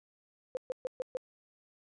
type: tone bursts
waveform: sine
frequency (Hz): 512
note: C5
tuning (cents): -38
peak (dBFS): -31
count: 5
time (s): 0.55-1.17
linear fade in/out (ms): 0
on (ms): 20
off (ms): 130
effects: resampled to 22050 Hz